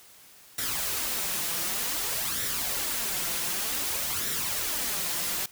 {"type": "noise with flanger", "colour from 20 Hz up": "white", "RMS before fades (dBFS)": -30, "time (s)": [0.58, 5.46], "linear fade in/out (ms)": 5, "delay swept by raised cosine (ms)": [0.53, 5.93], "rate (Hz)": 0.54, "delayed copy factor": 0.55, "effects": ["white hiss -53 dBFS RMS until 5.51 s"]}